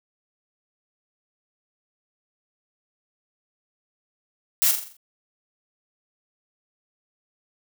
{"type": "noise with echo", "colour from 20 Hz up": "blue", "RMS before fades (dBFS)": -19, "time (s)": [4.62, 4.71], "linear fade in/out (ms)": 0, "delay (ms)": 43, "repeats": 6, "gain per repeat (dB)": -6, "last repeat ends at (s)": 4.968, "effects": []}